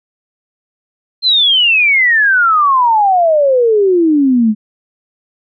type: exponential sweep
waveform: sine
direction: down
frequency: 4191 to 208.1 Hz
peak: -7 dBFS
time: 1.22-4.55 s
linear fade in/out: 50 ms
effects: none